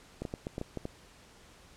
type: clicks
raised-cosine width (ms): 2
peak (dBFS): -22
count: 8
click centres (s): 0.22 / 0.252 / 0.339 / 0.469 / 0.581 / 0.614 / 0.773 / 0.854
effects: pink hiss -57 dBFS RMS until 1.76 s + low-pass 9000 Hz 12 dB/octave